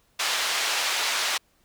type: band-pass noise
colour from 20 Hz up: white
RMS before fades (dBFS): -26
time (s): 0.19-1.38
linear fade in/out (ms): 10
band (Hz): 720 to 4700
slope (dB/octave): 12
effects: pink hiss -65 dBFS RMS until 1.64 s